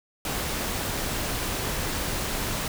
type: noise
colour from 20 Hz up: pink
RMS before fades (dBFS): -29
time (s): 0.25-2.68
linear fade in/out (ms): 2
effects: none